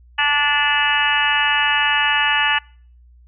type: harmonic tone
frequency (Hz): 291.3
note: D4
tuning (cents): -14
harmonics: 3 / 4 / 5 / 6 / 7 / 8 / 9 / 10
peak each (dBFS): -22 / -26 / -26 / -19 / -27 / -30 / -22 / -22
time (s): 0.18-2.59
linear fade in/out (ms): 10
effects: noise-tail reverb RT60 0.5 s tail -26 dB re dry + added 60 Hz sine -45 dBFS peak until 3.27 s